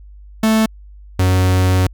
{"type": "tone pair in turn", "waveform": "45% pulse", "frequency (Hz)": [220, 92.5], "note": ["A3", "F#2"], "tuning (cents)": [0, 0], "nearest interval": "octave + minor third", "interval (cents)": 1500, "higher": "first", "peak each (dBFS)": -11, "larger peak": "neither", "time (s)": [[0.43, 0.66], [1.19, 1.87]], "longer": "second", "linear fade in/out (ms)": 5, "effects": ["added 50 Hz sine -36 dBFS peak until 1.93 s"]}